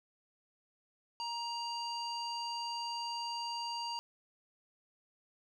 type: tone with low-pass filter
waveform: square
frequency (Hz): 940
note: A#5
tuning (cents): +14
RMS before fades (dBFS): -39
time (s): 1.2-3.99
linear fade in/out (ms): 0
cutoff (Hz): 5100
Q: 4.1
effects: 12-bit